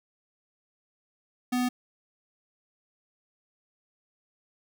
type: tone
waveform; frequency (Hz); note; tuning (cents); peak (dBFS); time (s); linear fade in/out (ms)
square; 248.7; B3; +12; -25; 1.52-1.69; 10
effects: none